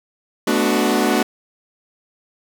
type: chord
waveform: sawtooth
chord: B minor seventh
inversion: third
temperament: equal with one note detuned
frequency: 216 / 246.9 / 293.7 / 370 Hz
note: A3 / B3 / D4 / F#4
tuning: -32 / 0 / 0 / 0 cents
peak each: -17 dBFS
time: 0.47-1.23 s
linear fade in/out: 5 ms
effects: none